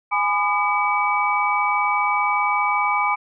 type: tone cluster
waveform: sine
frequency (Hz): 828 / 1003 / 1215 / 2285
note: G#5 / B5 / D#6 / D7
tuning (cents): -5 / +26 / -42 / -48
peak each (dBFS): -23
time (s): 0.11-3.16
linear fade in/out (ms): 20
effects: none